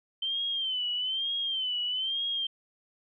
sine tone with vibrato, 3100 Hz, G7, 20 cents flat, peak -28 dBFS, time 0.22-2.47 s, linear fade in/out 5 ms, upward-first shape sine, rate 1.1 Hz, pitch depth 95 cents each way, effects none

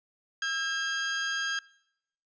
sawtooth tone pair together, 1318.5 / 1616.4 Hz, E6 / G#6, 0 / -47 cents, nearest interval major third, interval 353 cents, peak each -36 / -25 dBFS, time 0.42-1.59 s, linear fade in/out 2 ms, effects noise-tail reverb RT60 0.8 s tail -24 dB re dry + resampled to 16000 Hz

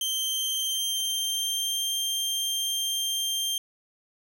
sawtooth tone with pitch glide, 3136 to 3174 Hz, G7 to G7, 0 to +21 cents, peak -23 dBFS, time 0.01-3.58 s, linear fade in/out 2 ms, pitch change +21 cents, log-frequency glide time 0.24-1.92 s, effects none

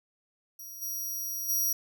10% pulse tone with level steps, 5740 Hz, F8, 47 cents sharp, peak -36 / -27 / -20 dBFS, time 0.59-1.73 s, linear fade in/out 5 ms, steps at 0.81 / 1.48 s, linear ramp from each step 20 ms, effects none

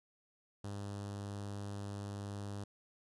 sawtooth tone with notch filter, 101 Hz, G#2, 48 cents flat, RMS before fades -43 dBFS, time 0.64-2.64 s, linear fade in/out 5 ms, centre 2200 Hz, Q 1.3, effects resampled to 24000 Hz + 13-bit

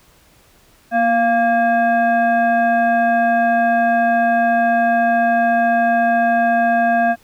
sine tone with frequency modulation, 694 Hz, F5, 11 cents flat, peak -12 dBFS, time 0.91-7.16 s, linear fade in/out 50 ms, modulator 930 Hz, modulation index 0.83, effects pink hiss -52 dBFS RMS until 7.23 s

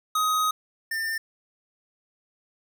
square tone pair in turn, 1257 / 1797.4 Hz, D#6 / A6, +17 / +36 cents, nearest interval tritone, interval 619 cents, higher second, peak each -22 / -27 dBFS, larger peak first, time 0.15-0.51 / 0.91-1.18 s, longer first, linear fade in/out 5 ms, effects 10-bit

